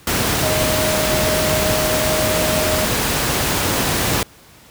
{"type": "tone in noise", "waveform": "sine", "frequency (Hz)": 622.3, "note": "D#5", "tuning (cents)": 0, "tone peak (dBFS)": -20, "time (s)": [0.43, 2.85], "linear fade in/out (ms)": 2, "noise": "pink", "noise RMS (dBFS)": -18, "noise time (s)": [0.07, 4.23], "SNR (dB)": -5, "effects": ["pink hiss -46 dBFS RMS until 4.7 s", "high-pass 60 Hz 12 dB/octave"]}